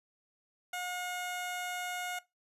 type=tone; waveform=15% pulse; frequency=720 Hz; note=F#5; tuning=47 cents flat; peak=-29 dBFS; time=0.73-2.19 s; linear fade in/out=5 ms; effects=noise-tail reverb RT60 0.2 s tail -19 dB re dry + resampled to 32000 Hz